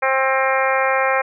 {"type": "harmonic tone", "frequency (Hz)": 265.6, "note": "C4", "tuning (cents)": 26, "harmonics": [2, 3, 4, 5, 6, 7, 8, 9], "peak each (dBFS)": [-20, -22, -23, -24, -25, -25, -26, -27], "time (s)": [0.02, 1.22], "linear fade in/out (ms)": 10, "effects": []}